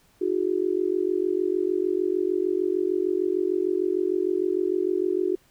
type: tone with amplitude modulation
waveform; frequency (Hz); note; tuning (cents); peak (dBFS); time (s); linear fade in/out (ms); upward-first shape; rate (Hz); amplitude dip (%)
sine; 366.3; F#4; -17; -17; 0.21-5.36; 10; sine; 46.6; 100
effects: pink hiss -61 dBFS RMS until 5.5 s